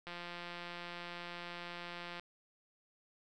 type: click train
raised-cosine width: 0.3 ms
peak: -29 dBFS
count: 371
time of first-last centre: 0.07-2.196 s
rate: 174 Hz
effects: none